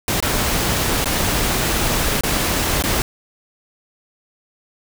pink noise with dropouts, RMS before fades -19 dBFS, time 0.08-3.02 s, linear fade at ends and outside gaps 1 ms, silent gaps 0.203-0.225 / 1.044-1.057 / 2.209-2.235 / 2.824-2.838 s, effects none

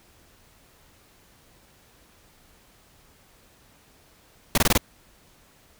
pink noise bursts, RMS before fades -18 dBFS, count 5, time 4.55-4.777 s, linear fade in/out 2 ms, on 27 ms, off 23 ms, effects pink hiss -57 dBFS RMS until 5.79 s

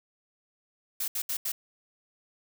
blue noise bursts at uneven times, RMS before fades -31 dBFS, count 4, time 1-1.08 / 1.15-1.22 / 1.29-1.37 / 1.45-1.52 s, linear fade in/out 5 ms, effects none

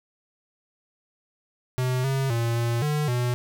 square tone with pitch steps, 127.4 / 135 / 116.6 / 117.5 / 149.9 / 122.7 Hz, C3 / C#3 / A#2 / A#2 / D3 / B2, -46 / -45 / +1 / +14 / +36 / -11 cents, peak -23 dBFS, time 1.78-3.34 s, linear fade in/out 0 ms, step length 260 ms, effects none

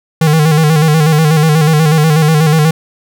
square tone with vibrato, 155.56 Hz, D#3, in tune, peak -7 dBFS, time 0.21-2.71 s, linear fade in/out 5 ms, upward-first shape square, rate 8.2 Hz, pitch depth 59 cents each way, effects none

